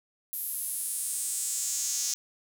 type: tone with high-pass filter sweep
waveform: square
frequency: 129.8 Hz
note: C3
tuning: 13 cents flat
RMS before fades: -32 dBFS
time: 0.33-2.14 s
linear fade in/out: 0 ms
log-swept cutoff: 12000 to 6100 Hz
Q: 3.7
effects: none